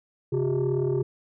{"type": "tone cluster", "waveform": "sine", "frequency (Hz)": [135, 364.4, 402.2], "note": ["C#3", "F#4", "G4"], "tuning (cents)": [-45, -26, 44], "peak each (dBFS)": -25, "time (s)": [0.32, 1.03], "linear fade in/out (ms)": 10, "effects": ["tanh soft clip ceiling -18 dBFS"]}